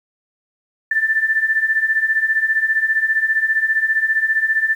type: beating tone pair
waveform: sine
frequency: 1760 / 1775 Hz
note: A6 / A6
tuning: 0 / +15 cents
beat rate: 15 Hz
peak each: -20 / -16 dBFS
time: 0.91-4.75 s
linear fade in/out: 5 ms
effects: 8-bit